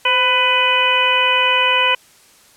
harmonic tone with a mistuned harmonic, 498.5 Hz, B4, 16 cents sharp, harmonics 1 / 2 / 3 / 4 / 5 / 6, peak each -23 / -18 / -23 / -23 / -17 / -18 dBFS, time 0.05-1.95 s, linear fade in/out 5 ms, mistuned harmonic 1, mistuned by +61 cents, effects white hiss -49 dBFS RMS until 2.56 s + low-pass 11000 Hz 12 dB/octave

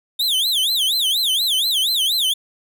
45% pulse tone with vibrato, 3526 Hz, A7, 3 cents sharp, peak -16 dBFS, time 0.19-2.34 s, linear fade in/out 10 ms, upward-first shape sine, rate 4.2 Hz, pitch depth 270 cents each way, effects none

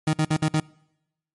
30% pulse tone bursts, 155.56 Hz, D#3, in tune, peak -16 dBFS, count 5, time 0.07-0.601 s, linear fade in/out 5 ms, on 63 ms, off 54 ms, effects noise-tail reverb RT60 0.9 s tail -25 dB re dry + MP3 48 kbps

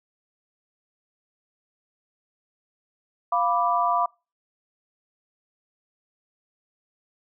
sine chord, B diminished, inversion second, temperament equal, 698.5 / 987.8 / 1174.7 Hz, F5 / B5 / D6, 0 / 0 / 0 cents, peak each -24 dBFS, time 3.32-4.06 s, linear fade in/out 5 ms, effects noise-tail reverb RT60 0.3 s tail -26 dB re dry

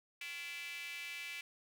square tone with high-pass filter, 155.56 Hz, D#3, in tune, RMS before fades -45 dBFS, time 0.21-1.41 s, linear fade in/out 2 ms, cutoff 2400 Hz, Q 5.6, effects none

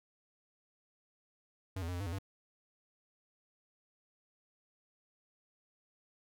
square tone with pitch steps, 94.8 / 83.2 / 89.6 / 87.8 / 100.4 / 84 / 97.2 Hz, F#2 / E2 / F2 / F2 / G2 / E2 / G2, +43 / +17 / +45 / +10 / +42 / +33 / -14 cents, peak -37 dBFS, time 1.76-2.187 s, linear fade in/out 5 ms, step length 61 ms, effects none

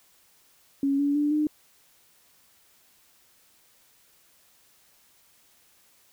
sine tone with pitch steps, 277.2 / 285.3 / 293.7 / 302.3 Hz, C#4 / C#4 / D4 / D#4, 0 / +50 / 0 / -50 cents, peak -21 dBFS, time 0.83-1.47 s, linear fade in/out 2 ms, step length 160 ms, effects white hiss -61 dBFS RMS until 6.12 s

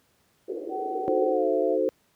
white band-pass noise, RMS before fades -33 dBFS, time 0.48-1.33 s, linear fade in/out 10 ms, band 340 to 470 Hz, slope 48 dB/octave
sine tone with pitch glide, 755 to 672.6 Hz, F#5 to E5, +35 to +35 cents, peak -30 dBFS, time 0.69-1.78 s, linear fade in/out 50 ms, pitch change -200 cents, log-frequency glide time 1.31-1.48 s
sine chord, D# diminished seventh, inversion none, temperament equal, 311.1 / 370 / 440 / 523.3 Hz, D#4 / F#4 / A4 / C5, 0 / 0 / 0 / 0 cents, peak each -30 / -28 / -27 / -25 dBFS, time 1.08-1.89 s, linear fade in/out 0 ms
effects pink hiss -66 dBFS RMS until 2.15 s + high-pass 80 Hz 12 dB/octave

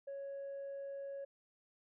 sine tone, 554.4 Hz, C#5, in tune, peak -40 dBFS, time 0.07-1.25 s, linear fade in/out 10 ms, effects tanh soft clip ceiling -40 dBFS

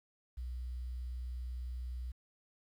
sine tone with quantisation, 61.74 Hz, B1, in tune, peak -38 dBFS, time 0.37-2.12 s, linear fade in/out 10 ms, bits 11, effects none

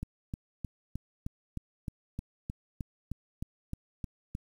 click train, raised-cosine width 5 ms, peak -23 dBFS, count 15, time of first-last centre 0.03-4.351 s, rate 3.24 Hz, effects 9-bit

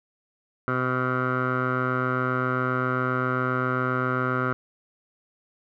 15% pulse tone with low-pass filter, 127.5 Hz, C3, 44 cents flat, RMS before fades -25 dBFS, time 0.68-4.53 s, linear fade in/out 0 ms, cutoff 1400 Hz, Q 5.8, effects none

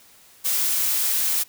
blue noise, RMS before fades -22 dBFS, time 0.44-1.44 s, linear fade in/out 20 ms, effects white hiss -52 dBFS RMS until 1.48 s

